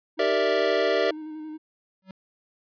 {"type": "tone with vibrato", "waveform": "triangle", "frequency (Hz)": 310, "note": "D#4", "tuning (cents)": -6, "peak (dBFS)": -32, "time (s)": [0.17, 1.58], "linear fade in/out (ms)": 20, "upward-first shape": "square", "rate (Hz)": 11, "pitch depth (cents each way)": 19}
{"type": "chord", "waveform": "square", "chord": "E half-diminished seventh", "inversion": "first", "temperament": "equal", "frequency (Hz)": [392, 466.2, 587.3, 659.3], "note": ["G4", "Bb4", "D5", "E5"], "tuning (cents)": [0, 0, 0, 0], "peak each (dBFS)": -27, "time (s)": [0.19, 1.11], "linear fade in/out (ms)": 5}
{"type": "tone with exponential growth", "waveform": "square", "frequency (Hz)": 189.2, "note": "F#3", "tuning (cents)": 39, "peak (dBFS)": -36, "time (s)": [2.02, 2.11], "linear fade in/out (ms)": 2, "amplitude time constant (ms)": 18}
{"effects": ["resampled to 11025 Hz"]}